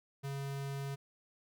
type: tone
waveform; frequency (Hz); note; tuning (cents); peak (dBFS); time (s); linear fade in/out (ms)
square; 138.59; C#3; 0; -38; 0.23-0.96; 20
effects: none